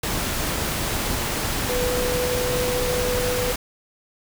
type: tone in noise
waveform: sine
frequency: 495.7 Hz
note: B4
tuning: 6 cents sharp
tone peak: -23 dBFS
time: 1.69-3.52 s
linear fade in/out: 5 ms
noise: pink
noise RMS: -25 dBFS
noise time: 0.03-3.56 s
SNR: -1 dB
effects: none